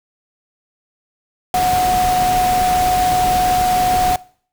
sine tone in noise, 732 Hz, F#5, 19 cents flat, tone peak -13 dBFS, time 1.54-4.16 s, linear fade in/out 2 ms, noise pink, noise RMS -23 dBFS, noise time 1.54-4.16 s, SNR +7 dB, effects noise-tail reverb RT60 0.5 s tail -21 dB re dry

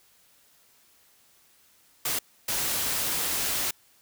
white noise bursts at uneven times, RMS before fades -28 dBFS, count 2, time 2.05-2.19 / 2.48-3.71 s, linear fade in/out 5 ms, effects white hiss -61 dBFS RMS until 4.01 s

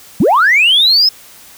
sine linear sweep, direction up, 135.9 to 5230 Hz, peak -5 dBFS, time 0.2-1.09 s, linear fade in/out 5 ms, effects tanh soft clip ceiling -3 dBFS + white hiss -39 dBFS RMS until 1.57 s

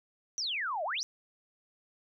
sine exponential two-way sweep, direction down then up, 6100 to 587.3 to 6100 Hz, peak -31 dBFS, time 0.38-1.03 s, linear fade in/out 0 ms, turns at 0.84 s, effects none

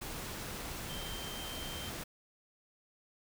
sine tone in noise, 3136 Hz, G7, in tune, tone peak -45 dBFS, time 0.89-1.9 s, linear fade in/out 10 ms, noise pink, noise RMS -42 dBFS, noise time 0.01-2.04 s, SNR -6 dB, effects none

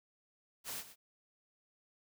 white noise with echo, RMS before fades -42 dBFS, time 0.64-0.84 s, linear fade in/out 50 ms, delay 120 ms, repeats 1, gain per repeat -13 dB, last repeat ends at 0.96 s, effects none

